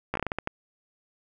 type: slowing click train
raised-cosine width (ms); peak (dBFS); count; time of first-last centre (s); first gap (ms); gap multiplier
0.5; -13; 9; 0.14-0.474; 14; 1.3
effects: none